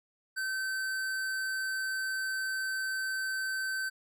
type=tone with hard clipping; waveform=sine; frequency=1541 Hz; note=G6; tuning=30 cents flat; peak=-33 dBFS; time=0.36-3.9 s; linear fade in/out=20 ms; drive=15 dB; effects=none